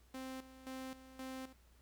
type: tone with tremolo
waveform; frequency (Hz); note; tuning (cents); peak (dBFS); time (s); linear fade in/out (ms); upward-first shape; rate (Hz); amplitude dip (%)
sawtooth; 261.6; C4; 0; -40; 0.14-1.53; 5; square; 1.9; 75
effects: added 60 Hz sine -64 dBFS peak until 1.81 s + pink hiss -71 dBFS RMS until 1.81 s